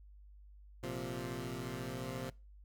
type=chord; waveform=15% pulse; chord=Bb suspended second; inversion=none; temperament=equal; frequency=116.54 / 130.81 / 174.61 Hz; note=Bb2 / C3 / F3; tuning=0 / 0 / 0 cents; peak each=-38 / -36 / -39 dBFS; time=0.83-2.3 s; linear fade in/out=5 ms; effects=noise-tail reverb RT60 0.3 s tail -23 dB re dry + added 50 Hz sine -54 dBFS peak until 2.64 s